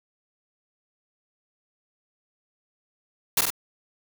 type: noise with echo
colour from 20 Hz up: white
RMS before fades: -20 dBFS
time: 3.37-3.41 s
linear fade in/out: 5 ms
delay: 47 ms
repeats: 2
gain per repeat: -3 dB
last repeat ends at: 3.504 s
effects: none